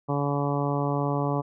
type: harmonic tone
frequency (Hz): 142.7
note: D3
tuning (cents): -49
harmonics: 1 / 2 / 3 / 4 / 5 / 6 / 7 / 8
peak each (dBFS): -27 / -30 / -32 / -33 / -34 / -35 / -35 / -36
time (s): 0.08-1.42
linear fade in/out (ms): 20
effects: none